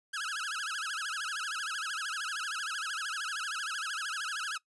sawtooth tone with vibrato, 1466 Hz, F#6, 16 cents flat, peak -30 dBFS, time 0.13-4.58 s, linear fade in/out 10 ms, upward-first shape sine, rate 13 Hz, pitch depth 250 cents each way, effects noise-tail reverb RT60 0.1 s tail -20 dB re dry + resampled to 24000 Hz

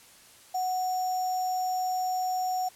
sine tone with sample-and-hold, 740 Hz, F#5, in tune, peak -26 dBFS, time 0.54-2.69 s, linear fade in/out 10 ms, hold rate 6300 Hz, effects white hiss -54 dBFS RMS until 2.75 s + low-pass 12000 Hz 12 dB/octave

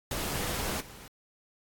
pink noise with level steps, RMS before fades -33 / -49 dBFS, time 0.11-1.08 s, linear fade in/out 2 ms, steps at 0.8 s, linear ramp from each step 10 ms, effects AAC 64 kbps

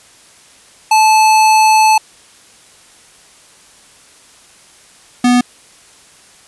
square tone pair in turn, 870 / 246 Hz, A5 / B3, -20 / -7 cents, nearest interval octave + minor seventh, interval 2187 cents, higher first, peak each -7 / -8 dBFS, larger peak first, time 0.91-1.98 / 5.24-5.41 s, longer first, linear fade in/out 5 ms, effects white hiss -44 dBFS RMS until 6.47 s + resampled to 24000 Hz

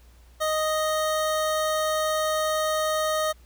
25% pulse tone, 622.3 Hz, D#5, in tune, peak -19 dBFS, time 0.4-3.33 s, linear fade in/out 20 ms, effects added 60 Hz sine -50 dBFS peak until 3.45 s + pink hiss -60 dBFS RMS until 3.45 s

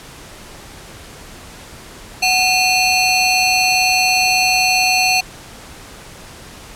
20% pulse ring-modulated tone, 1717 Hz, A6, 43 cents flat, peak -4 dBFS, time 2.22-5.21 s, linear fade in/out 10 ms, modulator 974 Hz, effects pink hiss -37 dBFS RMS until 6.75 s + low-pass 11000 Hz 12 dB/octave

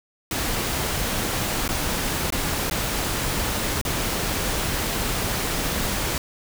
pink noise with dropouts, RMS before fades -25 dBFS, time 0.31-6.18 s, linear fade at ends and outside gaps 2 ms, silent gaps 1.679-1.689 / 2.304-2.323 / 2.699-2.71 / 3.814-3.85 s, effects none

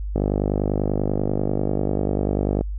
click train, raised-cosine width 2 ms, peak -8 dBFS, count 124, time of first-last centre 0.16-2.61 s, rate 50.2 Hz, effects added 50 Hz sine -25 dBFS peak until 2.78 s

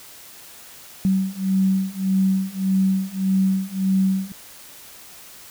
sine beating tone pair, 190 / 191.7 Hz, F#3 / G3, +46 / -38 cents, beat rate 1.7 Hz, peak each -21 / -20 dBFS, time 1.05-4.32 s, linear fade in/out 0 ms, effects white hiss -43 dBFS RMS until 5.5 s

